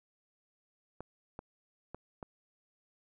clicks, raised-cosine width 1 ms, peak -28 dBFS, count 4, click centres 1.006 / 1.391 / 1.946 / 2.228 s, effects none

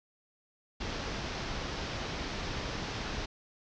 pink low-pass noise, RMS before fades -37 dBFS, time 0.8-3.26 s, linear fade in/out 10 ms, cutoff 5900 Hz, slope 48 dB/octave, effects none

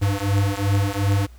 square beating tone pair, 98.5 / 101.2 Hz, G2 / G#2, +9 / -44 cents, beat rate 2.7 Hz, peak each -22 dBFS, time 0.01-1.27 s, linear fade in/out 20 ms, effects added 60 Hz sine -41 dBFS peak until 1.38 s + pink hiss -56 dBFS RMS until 1.38 s

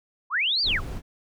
sine linear two-way sweep, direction up then down, 926 to 4826 to 926 Hz, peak -21 dBFS, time 0.3-0.81 s, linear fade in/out 50 ms, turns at 0.62 s
brown noise, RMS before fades -32 dBFS, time 0.63-1.02 s, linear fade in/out 50 ms
effects none

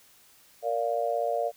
sine chord, Bb major, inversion none, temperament just, 466.2 / 582.7 / 699.2 Hz, Bb4 / D5 / F5, 0 / -14 / +2 cents, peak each -31 / -29 / -29 dBFS, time 0.62-1.52 s, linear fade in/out 50 ms, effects white hiss -58 dBFS RMS until 1.56 s

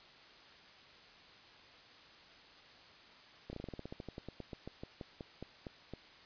slowing click train, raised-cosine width 2 ms, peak -30 dBFS, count 23, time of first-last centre 3.5-5.936 s, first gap 30 ms, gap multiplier 1.11, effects white hiss -58 dBFS RMS until 6.25 s + resampled to 11025 Hz

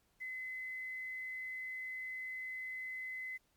sine tone with quantisation, 2035 Hz, C7, 49 cents flat, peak -40 dBFS, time 0.2-3.38 s, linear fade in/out 20 ms, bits 11, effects pink hiss -75 dBFS RMS until 3.56 s + MP3 96 kbps

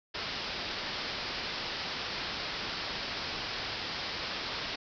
white low-pass noise, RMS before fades -37 dBFS, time 0.14-4.76 s, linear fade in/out 10 ms, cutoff 5300 Hz, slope 96 dB/octave, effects none

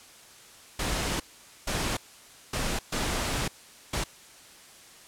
pink noise bursts at uneven times, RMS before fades -29 dBFS, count 5, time 0.79-1.2 / 1.67-1.97 / 2.53-2.79 / 2.92-3.48 / 3.93-4.04 s, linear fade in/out 5 ms, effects white hiss -51 dBFS RMS until 5.07 s + low-pass 10000 Hz 12 dB/octave

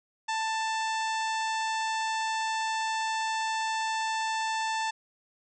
harmonic tone, 885 Hz, A5, 10 cents sharp, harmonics 1 / 2 / 3 / 4 / 5 / 6 / 7 / 8 / 9, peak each -29 / -35 / -39 / -41 / -43 / -45 / -46 / -47 / -48 dBFS, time 0.28-4.91 s, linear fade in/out 10 ms, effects none

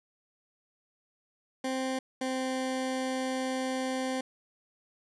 20% pulse tone pair in turn, 261.6 / 260.1 Hz, C4 / C4, 0 / -10 cents, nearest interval unison, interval 10 cents, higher first, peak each -25 dBFS, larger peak neither, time 1.64-1.99 / 2.21-4.21 s, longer second, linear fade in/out 5 ms, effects resampled to 24000 Hz

